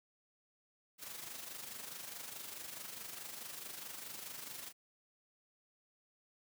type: noise with amplitude modulation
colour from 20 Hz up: white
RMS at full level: -45 dBFS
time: 0.98-4.73 s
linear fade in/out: 50 ms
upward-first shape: sine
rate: 24.7 Hz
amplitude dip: 55%
effects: high-pass 100 Hz 12 dB/octave